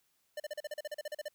square tone bursts, 598 Hz, D5, 31 cents sharp, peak -37 dBFS, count 14, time 0.37-1.284 s, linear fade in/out 5 ms, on 30 ms, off 38 ms, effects white hiss -75 dBFS RMS until 1.34 s

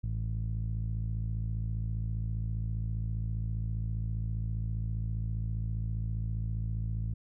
sawtooth tone with low-pass filter, 55 Hz, A1, in tune, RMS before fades -33 dBFS, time 0.03-7.14 s, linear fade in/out 10 ms, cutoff 130 Hz, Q 3.4, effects none

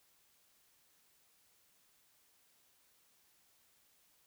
silence, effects white hiss -71 dBFS RMS until 4.26 s

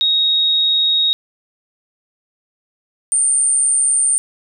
sine tone pair in turn, 3762 / 8932 Hz, A#7 / C#9, +15 / +12 cents, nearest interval octave + minor third, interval 1497 cents, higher second, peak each -12 dBFS, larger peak neither, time 0.01-1.13 / 3.12-4.18 s, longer first, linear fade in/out 0 ms, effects none

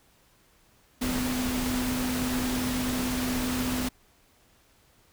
sine tone in noise, 251.9 Hz, B3, 34 cents sharp, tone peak -28 dBFS, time 1.01-3.89 s, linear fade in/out 10 ms, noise pink, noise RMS -32 dBFS, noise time 1.01-3.89 s, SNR +1 dB, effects pink hiss -62 dBFS RMS until 5.12 s

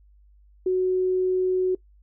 sine tone, 370 Hz, F#4, in tune, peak -19 dBFS, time 0.66-1.75 s, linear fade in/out 5 ms, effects noise-tail reverb RT60 0.1 s tail -21 dB re dry + added 50 Hz sine -52 dBFS peak until 2.02 s

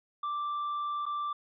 triangle tone with dropouts, 1174.7 Hz, D6, in tune, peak -29 dBFS, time 0.23-1.33 s, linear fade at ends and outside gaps 5 ms, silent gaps 1.056-1.063 s, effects resampled to 11025 Hz

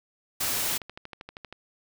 white noise, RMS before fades -28 dBFS, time 0.4-0.78 s, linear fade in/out 10 ms
click train, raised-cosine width 0.3 ms, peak -24 dBFS, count 12, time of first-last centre 0.66-1.526 s, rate 12.7 Hz
effects none

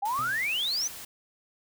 sine exponential sweep, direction up, 778 to 6300 Hz, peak -26 dBFS, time 0.02-0.88 s, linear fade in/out 10 ms
white noise, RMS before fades -42 dBFS, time 0.05-1.05 s, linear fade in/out 5 ms
30% pulse tone with exponential decay, 126.2 Hz, B2, 38 cents sharp, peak -35 dBFS, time 0.19-0.65 s, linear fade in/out 0 ms, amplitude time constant 100 ms
effects none

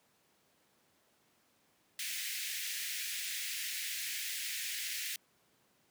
pink high-pass noise, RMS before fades -39 dBFS, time 1.99-5.16 s, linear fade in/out 2 ms, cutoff 1800 Hz, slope 48 dB/octave, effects pink hiss -71 dBFS RMS until 5.9 s + high-pass 150 Hz 12 dB/octave

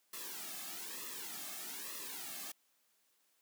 white noise with flanger, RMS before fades -45 dBFS, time 0.13-2.52 s, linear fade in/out 5 ms, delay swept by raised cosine 1.3 to 2.1 ms, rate 1.1 Hz, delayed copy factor -0.85, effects white hiss -75 dBFS RMS until 3.41 s + high-pass 200 Hz 12 dB/octave

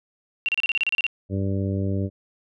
sine tone bursts, 2751 Hz, F7, 27 cents flat, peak -19 dBFS, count 11, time 0.46-1.066 s, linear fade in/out 0 ms, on 26 ms, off 32 ms
harmonic tone, 97.6 Hz, G2, 7 cents flat, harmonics 1 / 2 / 3 / 4 / 5 / 6, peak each -24 / -28 / -31 / -34 / -37 / -37 dBFS, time 1.29-2.1 s, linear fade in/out 50 ms
effects none

